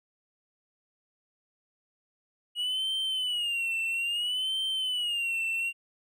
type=tone with vibrato; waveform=triangle; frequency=2894 Hz; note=F#7; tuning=39 cents flat; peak=-26 dBFS; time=2.55-5.73 s; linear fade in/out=50 ms; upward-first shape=sine; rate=0.6 Hz; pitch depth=130 cents each way; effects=none